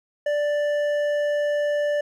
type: tone with hard clipping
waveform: triangle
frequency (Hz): 587.3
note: D5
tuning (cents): 0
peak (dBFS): -22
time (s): 0.26-2.01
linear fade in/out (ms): 5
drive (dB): 11
effects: none